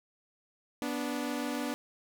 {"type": "tone pair together", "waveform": "sawtooth", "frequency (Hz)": [245.5, 292], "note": ["B3", "D4"], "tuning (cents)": [-10, -10], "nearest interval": "minor third", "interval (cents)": 300, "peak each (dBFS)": [-31, -31], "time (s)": [0.82, 1.74], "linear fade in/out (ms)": 0, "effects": []}